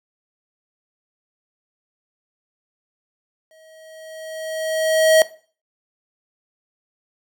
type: tone with exponential growth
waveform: square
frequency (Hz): 636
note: D#5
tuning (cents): +38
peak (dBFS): -10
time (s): 3.51-5.22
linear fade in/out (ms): 1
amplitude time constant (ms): 370
effects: noise-tail reverb RT60 0.4 s tail -17 dB re dry